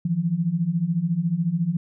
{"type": "beating tone pair", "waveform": "sine", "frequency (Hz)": [160.1, 174.1], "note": ["D#3", "F3"], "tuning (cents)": [50, -5], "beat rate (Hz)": 14, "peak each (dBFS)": [-25, -22], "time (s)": [0.05, 1.77], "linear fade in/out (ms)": 5, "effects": []}